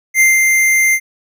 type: tone with ADSR envelope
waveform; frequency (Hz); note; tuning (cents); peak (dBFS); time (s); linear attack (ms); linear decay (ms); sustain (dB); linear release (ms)
square; 2092; C7; -1; -7; 0.14-1; 63; 170; -3; 61
effects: none